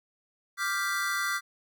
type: chord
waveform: square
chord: G dominant seventh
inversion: second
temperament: equal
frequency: 1174.7 / 1396.9 / 1568 / 1975.5 Hz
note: D6 / F6 / G6 / B6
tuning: 0 / 0 / 0 / 0 cents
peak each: -34 dBFS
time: 0.57-1.41 s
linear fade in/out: 50 ms
effects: none